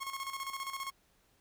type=tone with tremolo; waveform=sawtooth; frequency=1087 Hz; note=C#6; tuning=34 cents flat; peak=-32 dBFS; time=0-0.91 s; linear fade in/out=20 ms; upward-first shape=square; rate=15 Hz; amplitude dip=60%; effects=pink hiss -70 dBFS RMS until 1.4 s